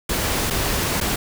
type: noise with dropouts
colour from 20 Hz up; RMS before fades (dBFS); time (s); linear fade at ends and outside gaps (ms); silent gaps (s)
pink; -22; 0.09-1.16; 5; 0.502-0.506 / 1.003-1.01
effects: none